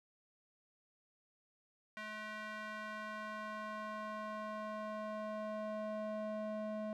square tone with band-pass filter sweep, 214.1 Hz, A3, 47 cents flat, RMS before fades -43 dBFS, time 1.97-6.93 s, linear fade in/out 0 ms, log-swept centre 1800 to 520 Hz, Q 1.7, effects none

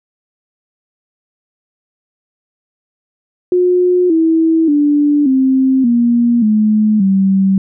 sine tone with pitch steps, 360 / 324.5 / 292.4 / 263.5 / 237.5 / 214.1 / 192.92 Hz, F#4 / E4 / D4 / C4 / A#3 / A3 / G3, -47 / -27 / -7 / +12 / +33 / -47 / -27 cents, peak -8 dBFS, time 3.52-7.58 s, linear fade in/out 2 ms, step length 580 ms, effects none

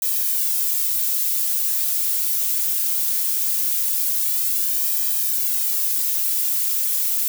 violet noise with flanger, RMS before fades -21 dBFS, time 0.02-7.28 s, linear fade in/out 2 ms, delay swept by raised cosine 1.4 to 4.1 ms, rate 0.2 Hz, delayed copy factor -0.9, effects none

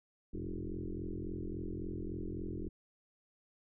sine tone with frequency modulation, 150 Hz, D3, 37 cents sharp, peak -37 dBFS, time 0.33-2.69 s, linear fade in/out 10 ms, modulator 43.6 Hz, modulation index 5.3, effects none

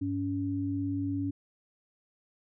sine tone pair together, 99.5 / 281.4 Hz, G2 / C#4, +26 / +26 cents, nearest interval octave + tritone, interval 1800 cents, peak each -34 / -30 dBFS, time 0.01-1.31 s, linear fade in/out 10 ms, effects none

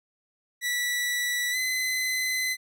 sawtooth tone with pitch glide, 1955 to 2031 Hz, B6 to B6, -18 to +48 cents, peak -22 dBFS, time 0.61-2.57 s, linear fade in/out 50 ms, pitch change +66 cents, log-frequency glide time 1.51-1.57 s, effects none

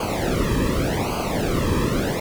brown noise with flanger, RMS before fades -22 dBFS, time 0-2.2 s, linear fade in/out 5 ms, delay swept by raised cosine 0.54 to 1.41 ms, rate 0.86 Hz, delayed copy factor -1, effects none

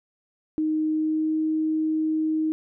sine tone with pitch glide, 311.1 to 313.8 Hz, D#4 to D#4, 0 to +15 cents, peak -21 dBFS, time 0.58-2.52 s, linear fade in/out 0 ms, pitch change +15 cents, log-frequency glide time 0.88-1.37 s, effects none

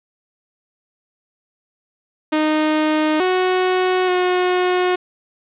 sawtooth tone with pitch steps, 308.5 / 368.7 / 362.9 Hz, D#4 / F#4 / F#4, -15 / -6 / -34 cents, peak -11 dBFS, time 2.32-4.96 s, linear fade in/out 10 ms, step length 880 ms, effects resampled to 8000 Hz + 7-bit

